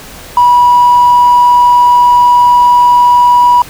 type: tone with hard clipping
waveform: sine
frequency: 975 Hz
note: B5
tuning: 23 cents flat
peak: -3 dBFS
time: 0.37-3.62 s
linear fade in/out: 2 ms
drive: 1 dB
effects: pink hiss -30 dBFS RMS until 3.69 s